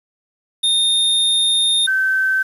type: tone pair in turn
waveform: square / sine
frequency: 3657 / 1542 Hz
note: A#7 / G6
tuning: -34 / -29 cents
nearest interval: octave + minor third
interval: 1495 cents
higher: first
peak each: -14 dBFS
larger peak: neither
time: 0.63-1.87 / 1.87-2.43 s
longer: first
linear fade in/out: 10 ms
effects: resampled to 32000 Hz + 7-bit